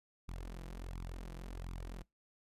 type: tone with flanger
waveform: sawtooth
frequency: 43.65 Hz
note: F1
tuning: in tune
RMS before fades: -45 dBFS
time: 0.28-2.03 s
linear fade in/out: 10 ms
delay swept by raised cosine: 0.81 to 6.11 ms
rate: 1.4 Hz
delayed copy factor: +0.8
effects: noise-tail reverb RT60 0.2 s tail -24 dB re dry + resampled to 32000 Hz